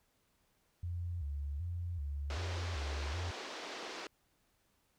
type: tone with vibrato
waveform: sine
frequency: 78.9 Hz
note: D#2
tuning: 25 cents sharp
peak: -36 dBFS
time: 0.83-3.31 s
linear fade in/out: 5 ms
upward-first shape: square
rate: 1.3 Hz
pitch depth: 170 cents each way
type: band-pass noise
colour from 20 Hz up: pink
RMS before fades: -45 dBFS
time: 2.3-4.07 s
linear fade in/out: 2 ms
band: 310 to 5700 Hz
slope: 24 dB/octave
effects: pink hiss -75 dBFS RMS until 4.98 s